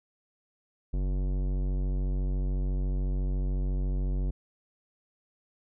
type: tone with tanh clipping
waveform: sine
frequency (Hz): 47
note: F#1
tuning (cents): +28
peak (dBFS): -28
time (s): 0.93-4.31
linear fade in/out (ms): 10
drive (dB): 17
effects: none